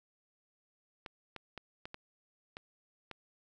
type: clicks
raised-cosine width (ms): 0.3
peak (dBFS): -27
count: 7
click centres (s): 1.062 / 1.363 / 1.577 / 1.855 / 1.944 / 2.569 / 3.113
effects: none